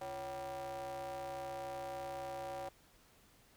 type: ring-modulated tone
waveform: square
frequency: 104.7 Hz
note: G#2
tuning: 15 cents sharp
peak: -39 dBFS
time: 0.01-2.69 s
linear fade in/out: 5 ms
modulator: 660 Hz
effects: pink hiss -66 dBFS RMS until 3.56 s